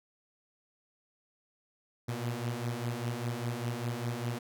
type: beating tone pair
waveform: sawtooth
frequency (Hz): 116.54 / 121.54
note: A#2 / B2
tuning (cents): 0 / -27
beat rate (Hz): 5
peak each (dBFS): -33 / -31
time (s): 2.08-4.39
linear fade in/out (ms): 10
effects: none